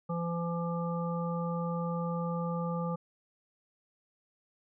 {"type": "harmonic tone", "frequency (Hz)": 170, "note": "F3", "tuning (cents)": -46, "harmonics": [1, 3, 5, 7], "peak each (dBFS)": [-32, -37, -42, -40], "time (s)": [0.09, 2.96], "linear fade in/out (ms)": 10, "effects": []}